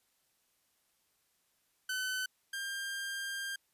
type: tone pair in turn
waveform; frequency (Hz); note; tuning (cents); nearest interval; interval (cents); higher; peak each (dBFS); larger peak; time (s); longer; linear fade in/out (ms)
sawtooth; 1515 / 1596.8; F#6 / G6; +40 / +32; minor second; 92; second; -30 / -33; first; 1.89-2.26 / 2.53-3.56; second; 5
effects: white hiss -75 dBFS RMS until 3.73 s + resampled to 32000 Hz